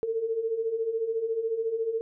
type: beating tone pair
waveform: sine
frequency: 440 / 454 Hz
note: A4 / A#4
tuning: 0 / -46 cents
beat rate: 14 Hz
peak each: -33 / -27 dBFS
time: 0.03-2.01 s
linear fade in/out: 0 ms
effects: none